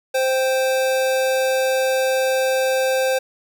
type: tone pair together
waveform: square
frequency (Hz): 523.3 / 784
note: C5 / G5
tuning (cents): 0 / 0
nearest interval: perfect fifth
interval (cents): 700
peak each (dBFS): -18 / -27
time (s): 0.14-3.19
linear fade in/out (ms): 10
effects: 9-bit